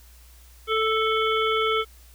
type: harmonic tone with a mistuned harmonic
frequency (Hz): 440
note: A4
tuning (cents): 0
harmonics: 1 / 3 / 5 / 7 / 8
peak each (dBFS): -24 / -24 / -29 / -31 / -33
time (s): 0.67-1.85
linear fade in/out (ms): 50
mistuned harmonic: 8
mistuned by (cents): -54
effects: added 60 Hz sine -48 dBFS peak until 2.14 s + white hiss -55 dBFS RMS until 2.14 s